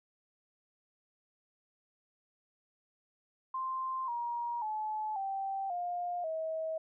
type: tone with pitch steps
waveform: sine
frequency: 1046.5 / 948.6 / 859.9 / 779.5 / 706.6 / 640.5 Hz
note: C6 / A#5 / A5 / G5 / F5 / E5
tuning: 0 / +30 / -40 / -10 / +20 / -50 cents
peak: -33 dBFS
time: 3.54-6.78 s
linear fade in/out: 5 ms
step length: 540 ms
effects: none